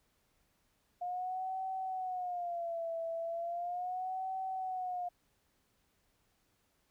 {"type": "tone with vibrato", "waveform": "sine", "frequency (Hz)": 709, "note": "F5", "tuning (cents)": 26, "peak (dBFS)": -35, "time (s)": [1.01, 5.09], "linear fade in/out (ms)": 10, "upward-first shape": "sine", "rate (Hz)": 0.37, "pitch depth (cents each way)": 120, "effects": ["pink hiss -75 dBFS RMS until 6.9 s"]}